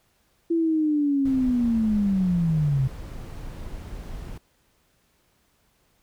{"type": "linear sweep", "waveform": "sine", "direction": "down", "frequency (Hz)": [337.5, 128.5], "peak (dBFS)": -19, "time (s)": [0.5, 2.88], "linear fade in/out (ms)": 10}
{"type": "noise", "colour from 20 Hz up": "brown", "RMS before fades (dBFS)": -36, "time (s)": [1.25, 4.38], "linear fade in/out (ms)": 5}
{"effects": ["pink hiss -66 dBFS RMS until 6.02 s"]}